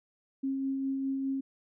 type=tone with tremolo; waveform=sine; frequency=270 Hz; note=C#4; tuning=45 cents flat; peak=-28 dBFS; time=0.43-1.41 s; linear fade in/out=10 ms; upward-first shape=sine; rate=4.9 Hz; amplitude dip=25%; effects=none